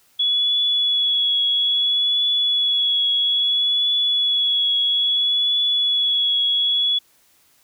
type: tone with vibrato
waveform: sine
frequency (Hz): 3382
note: G#7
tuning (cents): +31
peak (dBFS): -16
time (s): 0.19-6.99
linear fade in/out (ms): 10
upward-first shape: triangle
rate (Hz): 0.6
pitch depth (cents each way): 23
effects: white hiss -58 dBFS RMS until 7.63 s